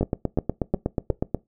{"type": "two click trains", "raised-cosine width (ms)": 2, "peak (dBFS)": [-9, -9], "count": [12, 4], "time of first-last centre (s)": [[0.01, 1.347], [0.03, 1.101]], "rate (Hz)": [8.23, 2.8], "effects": ["noise-tail reverb RT60 0.2 s tail -21 dB re dry"]}